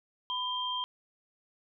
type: tone pair together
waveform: sine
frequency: 1001 / 3178 Hz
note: B5 / G7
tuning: +23 / +23 cents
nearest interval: octave + minor sixth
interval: 2000 cents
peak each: -34 / -33 dBFS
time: 0.3-0.84 s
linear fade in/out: 0 ms
effects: none